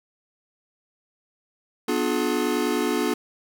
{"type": "chord", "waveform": "square", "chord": "B diminished seventh", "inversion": "none", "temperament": "just", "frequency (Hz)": [246.9, 296.3, 355.6, 426.7], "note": ["B3", "D4", "F4", "Ab4"], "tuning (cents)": [0, 15, 31, 47], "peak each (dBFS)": -28, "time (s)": [1.88, 3.14], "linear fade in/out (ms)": 5, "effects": []}